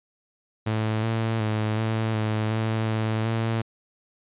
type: tone with pitch steps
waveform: sawtooth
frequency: 109.3 / 112.8 / 108 / 111.2 / 108.5 / 111 / 110.2 / 113.2 Hz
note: A2 / A2 / A2 / A2 / A2 / A2 / A2 / A2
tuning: -11 / +44 / -32 / +19 / -24 / +16 / +3 / +50 cents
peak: -19 dBFS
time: 0.66-3.62 s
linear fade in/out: 10 ms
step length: 370 ms
effects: resampled to 8000 Hz